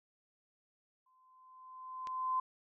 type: tone with exponential growth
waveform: sine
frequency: 1031 Hz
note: C6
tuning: 26 cents flat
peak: -29 dBFS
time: 1.06-2.4 s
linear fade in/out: 5 ms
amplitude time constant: 290 ms
type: click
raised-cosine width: 0.2 ms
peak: -31 dBFS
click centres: 2.072 s
effects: none